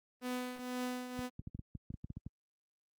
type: tone with tremolo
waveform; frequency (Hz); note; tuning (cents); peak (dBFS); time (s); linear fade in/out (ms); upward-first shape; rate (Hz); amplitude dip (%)
sawtooth; 250; B3; +21; -31; 0.21-1.3; 50; triangle; 2; 65
type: clicks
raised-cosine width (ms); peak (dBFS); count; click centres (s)
5; -30; 12; 1.191 / 1.394 / 1.473 / 1.549 / 1.592 / 1.752 / 1.904 / 1.941 / 2.044 / 2.103 / 2.17 / 2.265
effects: high-pass 60 Hz 12 dB/octave + Opus 24 kbps